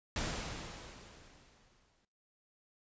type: noise with exponential decay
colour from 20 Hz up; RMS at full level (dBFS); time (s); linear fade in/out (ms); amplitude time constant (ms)
pink; -35; 0.16-2.05; 2; 410
effects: noise-tail reverb RT60 0.4 s tail -21 dB re dry + resampled to 16000 Hz